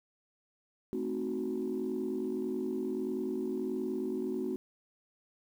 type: chord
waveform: sine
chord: A diminished seventh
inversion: none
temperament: equal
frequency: 220 / 261.6 / 311.1 / 370 Hz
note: A3 / C4 / Eb4 / Gb4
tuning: 0 / 0 / 0 / 0 cents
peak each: -38 / -36 / -40 / -34 dBFS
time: 0.93-4.56 s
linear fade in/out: 0 ms
effects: tanh soft clip ceiling -25 dBFS + 10-bit